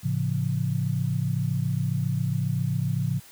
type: chord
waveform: sine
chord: A augmented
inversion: none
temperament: just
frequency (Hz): 110 / 137.5 / 171.88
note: A2 / C#3 / E#3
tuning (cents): 0 / -14 / -27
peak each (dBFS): -28 / -26 / -29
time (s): 0.03-3.2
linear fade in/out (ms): 20
effects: white hiss -50 dBFS RMS until 3.31 s